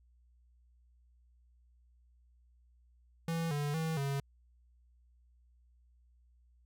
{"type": "tone with pitch steps", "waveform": "square", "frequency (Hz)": [165.4, 145.7, 161.1, 139], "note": ["E3", "D3", "E3", "C#3"], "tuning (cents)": [6, -13, -39, 5], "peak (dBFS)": -33, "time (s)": [3.28, 4.2], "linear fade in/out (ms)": 2, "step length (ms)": 230, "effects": ["added 60 Hz sine -63 dBFS peak until 6.65 s"]}